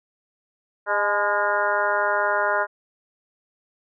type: harmonic tone with a mistuned harmonic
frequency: 204.3 Hz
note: G#3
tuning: 28 cents flat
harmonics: 2 / 3 / 4 / 5 / 6 / 7 / 8 / 9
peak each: -31 / -25 / -28 / -26 / -32 / -24 / -30 / -34 dBFS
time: 0.86-2.67 s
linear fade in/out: 50 ms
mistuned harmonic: 4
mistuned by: +56 cents
effects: none